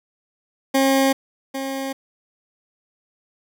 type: tone with echo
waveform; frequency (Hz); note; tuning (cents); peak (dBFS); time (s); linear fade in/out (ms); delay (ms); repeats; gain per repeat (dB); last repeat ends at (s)
20% pulse; 269.6; C#4; -48; -10; 0.74-1.13; 10; 800; 1; -10; 1.93
effects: none